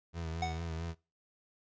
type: tone with vibrato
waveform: 30% pulse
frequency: 82.41 Hz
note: E2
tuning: in tune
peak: -34 dBFS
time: 0.13-0.95 s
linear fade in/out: 50 ms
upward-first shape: triangle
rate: 4.5 Hz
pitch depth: 57 cents each way
type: tone with exponential decay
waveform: square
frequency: 740 Hz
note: F#5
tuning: in tune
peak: -30 dBFS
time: 0.42-0.7 s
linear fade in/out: 5 ms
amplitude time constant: 60 ms
effects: noise-tail reverb RT60 0.3 s tail -23 dB re dry + resampled to 16000 Hz